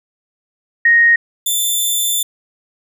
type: tone pair in turn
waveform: sine / 10% pulse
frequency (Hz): 1867 / 3539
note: A#6 / A7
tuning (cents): +2 / +9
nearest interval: major seventh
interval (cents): 1107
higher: second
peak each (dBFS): -7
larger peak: neither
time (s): 0.85-1.16 / 1.46-2.23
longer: second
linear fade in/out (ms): 5
effects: none